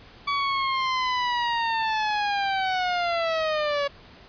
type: linear sweep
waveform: sawtooth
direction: down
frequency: 1141 to 561 Hz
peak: -19 dBFS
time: 0.27-3.88 s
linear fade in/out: 10 ms
effects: pink hiss -49 dBFS RMS until 4.28 s + resampled to 11025 Hz